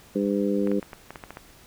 harmonic tone, 100.8 Hz, G2, 49 cents sharp, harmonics 2 / 3 / 4 / 5, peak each -25 / -27 / -28 / -29 dBFS, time 0.15-0.8 s, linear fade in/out 10 ms
clicks, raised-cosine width 0.5 ms, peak -22 dBFS, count 9, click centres 0.673 / 0.716 / 0.828 / 0.932 / 1.106 / 1.158 / 1.238 / 1.306 / 1.371 s
effects pink hiss -52 dBFS RMS until 1.66 s

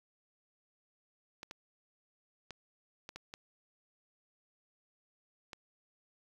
clicks, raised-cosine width 0.2 ms, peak -27 dBFS, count 7, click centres 1.431 / 1.511 / 2.507 / 3.091 / 3.16 / 3.339 / 5.532 s, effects 9-bit

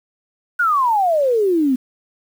sine exponential sweep, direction down, 1488 to 247.4 Hz, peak -13 dBFS, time 0.59-1.76 s, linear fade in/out 10 ms, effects 7-bit

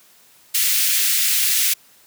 white high-pass noise, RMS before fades -18 dBFS, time 0.54-1.74 s, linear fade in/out 10 ms, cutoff 1900 Hz, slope 24 dB/octave, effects white hiss -52 dBFS RMS until 2.06 s + high-pass 80 Hz 12 dB/octave

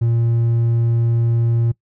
sine tone with hard clipping, 116.54 Hz, A#2, in tune, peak -15 dBFS, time 0.01-1.72 s, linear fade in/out 10 ms, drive 3 dB, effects noise-tail reverb RT60 0.1 s tail -21 dB re dry

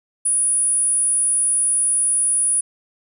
sine tone, 9770 Hz, D#9, 33 cents flat, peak -14 dBFS, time 0.25-2.61 s, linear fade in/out 10 ms, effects tanh soft clip ceiling -12 dBFS

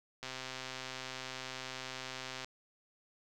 click train, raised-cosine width 0.2 ms, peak -24 dBFS, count 289, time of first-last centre 0.23-2.445 s, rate 130 Hz, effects none

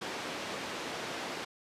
pink band-pass noise, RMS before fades -39 dBFS, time 0.01-1.45 s, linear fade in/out 10 ms, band 260 to 4800 Hz, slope 12 dB/octave, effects resampled to 32000 Hz

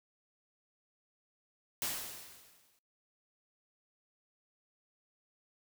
white noise with exponential decay, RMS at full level -34 dBFS, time 1.82-2.79 s, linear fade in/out 1 ms, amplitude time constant 210 ms, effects noise-tail reverb RT60 0.3 s tail -26 dB re dry

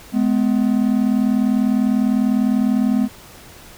triangle tone pair together, 211.6 / 251.6 Hz, G#3 / B3, +33 / +32 cents, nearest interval minor third, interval 299 cents, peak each -15 dBFS, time 0.12-3.09 s, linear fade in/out 50 ms, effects pink hiss -42 dBFS RMS until 3.77 s

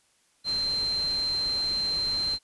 sine tone in noise, 4132 Hz, C8, 22 cents flat, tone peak -25 dBFS, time 0.44-2.39 s, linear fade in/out 50 ms, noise pink, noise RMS -41 dBFS, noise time 0.44-2.39 s, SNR +13 dB, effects white hiss -66 dBFS RMS until 2.43 s + resampled to 24000 Hz

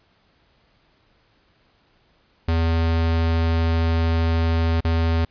square tone with dropouts, 82.41 Hz, E2, in tune, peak -18 dBFS, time 2.48-5.25 s, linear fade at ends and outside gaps 5 ms, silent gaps 4.806-4.847 s, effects pink hiss -61 dBFS RMS until 5.3 s + resampled to 11025 Hz

